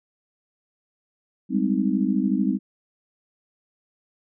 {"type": "chord", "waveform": "sine", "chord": "Ab major seventh", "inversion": "third", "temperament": "just", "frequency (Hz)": [194.67, 207.7, 259.6, 311.5], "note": ["G3", "Ab3", "C4", "Eb4"], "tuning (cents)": [-12, 0, -13, 2], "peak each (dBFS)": [-24, -25, -24, -27], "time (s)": [1.49, 2.59], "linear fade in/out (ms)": 50, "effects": []}